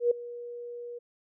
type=tone with ADSR envelope; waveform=sine; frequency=479.5 Hz; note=A#4; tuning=49 cents sharp; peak=-18 dBFS; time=0-0.99 s; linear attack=110 ms; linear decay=6 ms; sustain=-19 dB; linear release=13 ms; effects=none